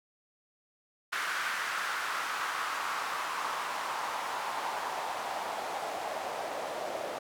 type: noise with band-pass filter sweep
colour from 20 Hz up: white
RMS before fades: -35 dBFS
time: 1.12-7.19 s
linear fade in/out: 10 ms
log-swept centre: 1500 to 610 Hz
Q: 2.6
effects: none